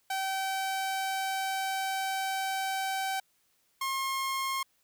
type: tone pair in turn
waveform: sawtooth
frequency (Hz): 770 / 1072.7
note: G5 / C6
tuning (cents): -31 / +43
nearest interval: tritone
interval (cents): 574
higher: second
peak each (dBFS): -26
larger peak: neither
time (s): 0.1-3.2 / 3.81-4.63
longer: first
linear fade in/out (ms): 5
effects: white hiss -71 dBFS RMS until 4.83 s